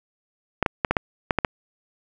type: clicks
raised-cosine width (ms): 0.5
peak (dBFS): -4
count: 8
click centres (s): 0.627 / 0.662 / 0.848 / 0.91 / 0.968 / 1.308 / 1.387 / 1.448
effects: none